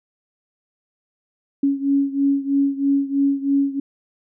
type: beating tone pair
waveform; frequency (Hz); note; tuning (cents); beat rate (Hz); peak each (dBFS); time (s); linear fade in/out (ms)
sine; 277.2 / 280.3; C#4 / C#4; 0 / +19; 3.1; -18 / -21; 1.63-3.8; 5
effects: none